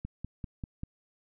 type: click train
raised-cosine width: 5 ms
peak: -24 dBFS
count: 5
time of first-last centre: 0.05-0.834 s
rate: 5.1 Hz
effects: none